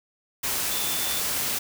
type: tone in noise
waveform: sine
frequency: 3520 Hz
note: A7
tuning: in tune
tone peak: -34 dBFS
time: 0.71-1.21 s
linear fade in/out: 10 ms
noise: white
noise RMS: -27 dBFS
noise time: 0.43-1.59 s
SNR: -10 dB
effects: none